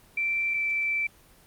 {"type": "tone pair in turn", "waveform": "sine", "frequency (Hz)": [2343, 2330], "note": ["D7", "D7"], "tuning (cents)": [-5, -14], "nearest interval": "unison", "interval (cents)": 9, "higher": "first", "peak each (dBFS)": -24, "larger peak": "neither", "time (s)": [[0.17, 0.54], [0.54, 1.07]], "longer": "second", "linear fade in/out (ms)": 5, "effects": ["pink hiss -56 dBFS RMS until 1.46 s", "Opus 24 kbps"]}